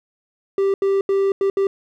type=tone bursts at uneven times; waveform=triangle; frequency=392 Hz; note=G4; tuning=in tune; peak=-13 dBFS; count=5; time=0.58-0.74 / 0.82-1.01 / 1.09-1.32 / 1.41-1.5 / 1.57-1.67 s; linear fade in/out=2 ms; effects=none